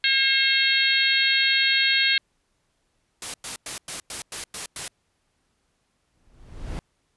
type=harmonic tone; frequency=538 Hz; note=C5; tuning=48 cents sharp; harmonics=3 / 4 / 5 / 6 / 7 / 8; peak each=-25 / -24 / -26 / -25 / -26 / -25 dBFS; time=0.04-2.18 s; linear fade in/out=2 ms
type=noise bursts; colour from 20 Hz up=white; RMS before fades=-32 dBFS; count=8; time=3.22-4.88 s; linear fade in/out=2 ms; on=120 ms; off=100 ms
type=noise with exponential growth; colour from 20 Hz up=brown; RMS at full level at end=-26 dBFS; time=6.14-6.79 s; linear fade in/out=0 ms; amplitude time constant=140 ms
effects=pink hiss -71 dBFS RMS until 7.16 s + resampled to 24000 Hz